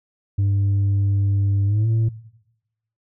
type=tone with pitch glide; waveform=sine; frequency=99.5 to 112.33 Hz; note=G2 to A2; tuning=+26 to +36 cents; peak=-13 dBFS; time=0.38-2.09 s; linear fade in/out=10 ms; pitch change=+210 cents; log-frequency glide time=1.66-1.88 s; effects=noise-tail reverb RT60 0.9 s tail -20 dB re dry + tanh soft clip ceiling -15 dBFS